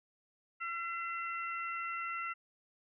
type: harmonic tone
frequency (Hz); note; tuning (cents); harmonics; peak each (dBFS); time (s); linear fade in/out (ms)
678; E5; +49; 2 / 3 / 4; -38 / -42 / -44; 0.6-2.34; 20
effects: none